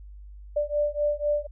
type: beating tone pair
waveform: sine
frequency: 587.3 / 591.3 Hz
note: D5 / D5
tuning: 0 / +12 cents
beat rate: 4 Hz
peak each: -26 dBFS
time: 0.56-1.47 s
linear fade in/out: 10 ms
effects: added 50 Hz sine -41 dBFS peak until 1.51 s